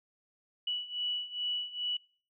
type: beating tone pair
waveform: sine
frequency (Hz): 2947 / 2949.4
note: F#7 / F#7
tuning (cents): -8 / -6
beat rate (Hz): 2.4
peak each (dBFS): -37 / -34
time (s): 0.67-1.97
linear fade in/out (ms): 5
effects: noise-tail reverb RT60 0.4 s tail -23 dB re dry